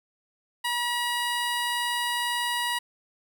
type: tone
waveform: 15% pulse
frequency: 962 Hz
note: B5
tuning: 46 cents flat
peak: -19 dBFS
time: 0.64-2.79 s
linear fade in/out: 10 ms
effects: none